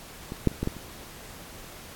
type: clicks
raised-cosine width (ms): 3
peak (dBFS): -20 / -6 / -30 / -14 / -13 / -29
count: 6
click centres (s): 0.321 / 0.473 / 0.516 / 0.63 / 0.674 / 0.767
effects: pink hiss -45 dBFS RMS until 1.95 s + AAC 64 kbps